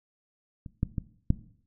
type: clicks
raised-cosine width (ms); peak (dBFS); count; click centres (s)
5; -28 / -13 / -17 / -9; 4; 0.662 / 0.831 / 0.982 / 1.304
effects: noise-tail reverb RT60 0.6 s tail -17 dB re dry